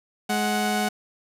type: tone pair together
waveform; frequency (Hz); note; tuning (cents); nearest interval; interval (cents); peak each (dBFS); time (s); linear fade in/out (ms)
sawtooth; 210.1 / 740; G#3 / F#5; +20 / 0; octave + minor seventh; 2180; -21; 0.29-0.89; 10
effects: resampled to 32000 Hz + 7-bit